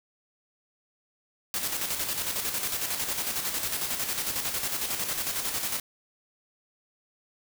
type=noise with tremolo; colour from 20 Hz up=white; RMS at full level=-29 dBFS; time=1.54-5.8 s; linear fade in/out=2 ms; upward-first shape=square; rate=11 Hz; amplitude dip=45%; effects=none